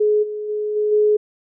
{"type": "tone with level steps", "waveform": "sine", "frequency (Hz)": 422.1, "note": "G#4", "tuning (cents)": 28, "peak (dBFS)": [-13, -24, -20, -16, -12], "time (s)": [0, 1.17], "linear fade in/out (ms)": 10, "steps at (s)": [0.22, 0.48, 0.75, 0.91], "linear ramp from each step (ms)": 20, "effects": []}